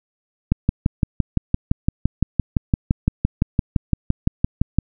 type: click train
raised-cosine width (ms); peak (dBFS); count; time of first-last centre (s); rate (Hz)
5; -3; 26; 0.52-4.786; 5.86
effects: none